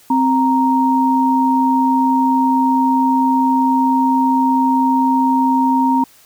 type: tone pair together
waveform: sine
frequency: 261.6 / 932.2 Hz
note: C4 / A#5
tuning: 0 / 0 cents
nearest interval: octave + minor seventh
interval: 2200 cents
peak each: -14 dBFS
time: 0.1-6.04 s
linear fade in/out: 5 ms
effects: white hiss -48 dBFS RMS until 6.25 s